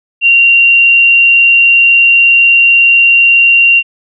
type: tone with frequency modulation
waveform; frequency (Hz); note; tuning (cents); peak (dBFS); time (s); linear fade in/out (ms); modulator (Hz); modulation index
sine; 2762; F7; -20; -3; 0.21-3.83; 50; 27.6; 0.37
effects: none

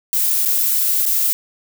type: noise with dropouts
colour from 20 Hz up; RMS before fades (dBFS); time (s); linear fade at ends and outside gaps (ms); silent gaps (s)
violet; -17; 0.13-1.33; 0; 0.451-0.458 / 1.054-1.063
effects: none

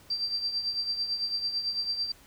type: tone with tremolo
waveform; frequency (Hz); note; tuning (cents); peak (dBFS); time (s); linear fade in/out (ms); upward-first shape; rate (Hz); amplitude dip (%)
sine; 4699; D8; 0; -25; 0.1-2.12; 5; triangle; 9; 70
effects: pink hiss -56 dBFS RMS until 2.26 s

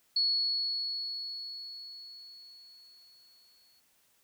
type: tone with exponential decay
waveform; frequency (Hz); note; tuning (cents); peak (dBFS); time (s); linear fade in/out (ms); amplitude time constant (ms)
sine; 4377; C#8; -23; -24; 0.16-3.8; 5; 790
effects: white hiss -69 dBFS RMS until 4.23 s

